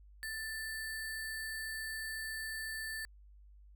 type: tone with sample-and-hold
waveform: sine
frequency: 1766 Hz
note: A6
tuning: 6 cents sharp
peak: -38 dBFS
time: 0.23-3.05 s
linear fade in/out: 0 ms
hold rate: 6300 Hz
effects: added 50 Hz sine -55 dBFS peak until 3.75 s